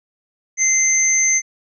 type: tone pair together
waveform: sine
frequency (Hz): 2076 / 6221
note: C7 / G8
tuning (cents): -14 / -14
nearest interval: octave + perfect fifth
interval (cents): 1900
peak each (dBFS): -19 / -14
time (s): 0.57-1.42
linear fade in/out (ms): 50
effects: none